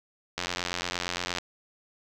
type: click train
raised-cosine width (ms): 0.2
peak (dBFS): -12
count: 90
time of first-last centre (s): 0.38-1.385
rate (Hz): 88.6
effects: none